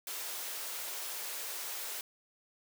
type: high-pass noise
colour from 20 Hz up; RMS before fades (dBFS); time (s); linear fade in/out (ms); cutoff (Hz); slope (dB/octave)
white; -40; 0.07-2.01; 2; 370; 24
effects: none